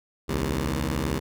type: beating tone pair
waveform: 10% pulse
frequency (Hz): 66 / 79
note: C2 / D#2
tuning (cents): +16 / +27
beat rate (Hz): 13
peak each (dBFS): -19 / -20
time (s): 0.28-1.2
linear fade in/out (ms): 20
effects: none